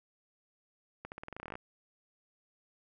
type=accelerating click train; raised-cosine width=0.5 ms; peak=-27 dBFS; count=15; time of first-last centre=1.05-1.555 s; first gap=69 ms; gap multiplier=0.89; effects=none